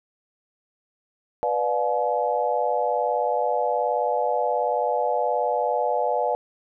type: chord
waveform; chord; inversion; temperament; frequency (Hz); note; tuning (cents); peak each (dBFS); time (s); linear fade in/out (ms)
sine; B diminished seventh; none; just; 493.9 / 592.7 / 711.2 / 853.4; B4 / D5 / F5 / Ab5; 0 / +16 / +31 / +47; -26; 1.43-6.35; 0
effects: none